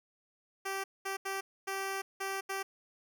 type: tone bursts at uneven times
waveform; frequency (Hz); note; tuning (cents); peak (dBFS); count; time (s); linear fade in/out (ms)
10% pulse; 388.8; G4; -14; -26; 6; 0.65-0.84 / 1.05-1.17 / 1.25-1.41 / 1.67-2.02 / 2.2-2.41 / 2.49-2.63; 10
effects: none